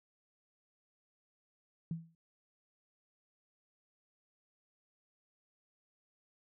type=tone with exponential decay; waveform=sine; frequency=164.81 Hz; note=E3; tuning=in tune; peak=-32 dBFS; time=1.91-2.15 s; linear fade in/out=2 ms; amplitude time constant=51 ms; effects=none